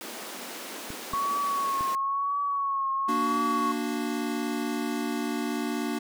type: high-pass noise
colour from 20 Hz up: pink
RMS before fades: -39 dBFS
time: 0.01-1.95 s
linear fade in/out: 0 ms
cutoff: 210 Hz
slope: 48 dB/octave
type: clicks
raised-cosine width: 3 ms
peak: -26 dBFS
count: 3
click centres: 0.904 / 1.136 / 1.809 s
type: tone with vibrato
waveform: sine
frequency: 1109 Hz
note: C#6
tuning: in tune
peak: -25 dBFS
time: 1.13-3.72 s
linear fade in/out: 5 ms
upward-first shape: triangle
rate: 0.98 Hz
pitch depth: 52 cents each way
type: chord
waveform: square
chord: Bb augmented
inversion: none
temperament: equal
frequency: 233.1 / 293.7 / 370 Hz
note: Bb3 / D4 / F#4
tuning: 0 / 0 / 0 cents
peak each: -32 / -32 / -36 dBFS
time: 3.08-5.99 s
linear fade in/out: 10 ms
effects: none